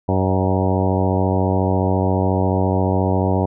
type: harmonic tone with a mistuned harmonic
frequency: 94.3 Hz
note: F#2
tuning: 33 cents sharp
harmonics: 1 / 2 / 3 / 4 / 5 / 6 / 7 / 8 / 9 / 10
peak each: -19 / -22 / -24 / -25 / -26 / -27 / -27 / -28 / -29 / -29 dBFS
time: 0.08-3.46 s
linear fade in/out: 10 ms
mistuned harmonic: 7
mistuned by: -26 cents
effects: none